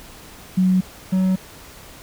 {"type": "tone pair in turn", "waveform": ["sine", "triangle"], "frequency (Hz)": [185.5, 187.33], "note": ["F#3", "F#3"], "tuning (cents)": [5, 22], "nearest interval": "unison", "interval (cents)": 17, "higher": "second", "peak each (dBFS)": -13, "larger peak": "neither", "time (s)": [[0.57, 0.81], [1.12, 1.36]], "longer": "neither", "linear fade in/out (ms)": 10, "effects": ["pink hiss -42 dBFS RMS until 2.02 s"]}